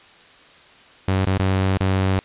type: tone with dropouts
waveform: sawtooth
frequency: 95.1 Hz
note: F#2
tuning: 48 cents sharp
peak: -13 dBFS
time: 1.08-2.19 s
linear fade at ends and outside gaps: 0 ms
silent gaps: 1.251-1.268 / 1.377-1.396 / 1.773-1.805 s
effects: white hiss -48 dBFS RMS until 2.24 s + resampled to 8000 Hz